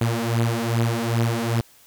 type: beating tone pair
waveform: sawtooth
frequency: 114.8 / 117.3 Hz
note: A#2 / A#2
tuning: -26 / +11 cents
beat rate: 2.5 Hz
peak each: -19 dBFS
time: 0.01-1.61 s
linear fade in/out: 5 ms
effects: white hiss -53 dBFS RMS until 1.86 s